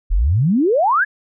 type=exponential sweep; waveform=sine; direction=up; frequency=36.42 to 1760 Hz; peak=-12 dBFS; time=0.1-1.05 s; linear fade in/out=20 ms; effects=none